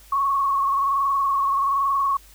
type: tone with frequency modulation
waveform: sine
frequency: 1103 Hz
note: C#6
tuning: 9 cents flat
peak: -18 dBFS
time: 0.12-2.17 s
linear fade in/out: 5 ms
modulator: 21.2 Hz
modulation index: 1.4
effects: added 50 Hz sine -49 dBFS peak until 2.34 s + white hiss -51 dBFS RMS until 2.34 s